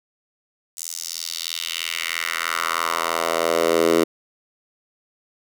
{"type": "tone with high-pass filter sweep", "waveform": "10% pulse", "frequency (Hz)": 83.1, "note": "E2", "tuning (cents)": 15, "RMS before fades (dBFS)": -23, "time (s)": [0.77, 4.04], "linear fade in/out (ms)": 5, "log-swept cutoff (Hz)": [7300, 350], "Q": 2.1, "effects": []}